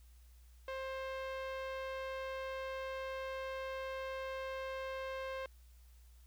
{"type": "tone with low-pass filter", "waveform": "sawtooth", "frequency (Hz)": 529, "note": "C5", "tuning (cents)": 19, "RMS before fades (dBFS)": -42, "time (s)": [0.68, 5.46], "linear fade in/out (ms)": 2, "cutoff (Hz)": 2900, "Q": 0.91, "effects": ["added 60 Hz sine -57 dBFS peak until 6.26 s", "white hiss -71 dBFS RMS until 6.26 s"]}